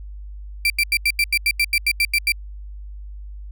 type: tone bursts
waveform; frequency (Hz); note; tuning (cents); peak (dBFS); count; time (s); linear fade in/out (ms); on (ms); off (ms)
35% pulse; 2349; D7; 0; -13; 13; 0.65-2.32; 2; 50; 85
effects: added 50 Hz sine -32 dBFS peak until 3.51 s